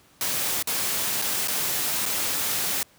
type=noise with dropouts; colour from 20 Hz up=white; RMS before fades=-26 dBFS; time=0.21-2.83 s; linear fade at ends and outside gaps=1 ms; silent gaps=0.625-0.673 / 1.217-1.221 / 1.475-1.482 / 2.056-2.061 s; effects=pink hiss -57 dBFS RMS until 2.98 s + high-pass 80 Hz 12 dB/octave